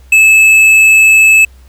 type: tone with tanh clipping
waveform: triangle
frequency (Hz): 2607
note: E7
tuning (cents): -20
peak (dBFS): -4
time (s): 0.12-1.45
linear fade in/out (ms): 5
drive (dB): 12
effects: added 64 Hz sine -36 dBFS peak until 1.68 s + pink hiss -49 dBFS RMS until 1.68 s